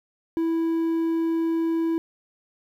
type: tone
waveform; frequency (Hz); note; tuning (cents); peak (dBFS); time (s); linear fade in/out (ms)
triangle; 328.9; E4; -4; -19; 0.37-1.98; 0
effects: 10-bit